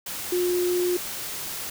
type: tone in noise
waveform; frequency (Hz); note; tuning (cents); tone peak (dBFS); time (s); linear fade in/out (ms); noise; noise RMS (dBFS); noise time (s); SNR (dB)
sine; 356.9; F4; +38; -21; 0.32-0.97; 5; white; -33; 0.06-1.7; +9
effects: none